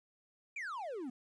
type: exponential sweep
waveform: triangle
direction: down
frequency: 2471 to 235.5 Hz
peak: -37 dBFS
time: 0.56-1.1 s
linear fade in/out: 5 ms
effects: resampled to 22050 Hz + 12-bit